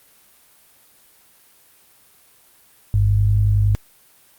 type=tone pair together; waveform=sine; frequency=51.24 / 102.1 Hz; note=G#1 / G#2; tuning=-23 / -29 cents; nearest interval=octave; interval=1194 cents; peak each=-19 / -14 dBFS; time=2.94-3.75 s; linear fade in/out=0 ms; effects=white hiss -53 dBFS RMS until 4.38 s + Opus 32 kbps